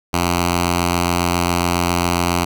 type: tone with notch filter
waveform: 5% pulse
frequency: 87.31 Hz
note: F2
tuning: in tune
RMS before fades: -18 dBFS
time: 0.13-2.45 s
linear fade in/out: 10 ms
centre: 500 Hz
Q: 1.4
effects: none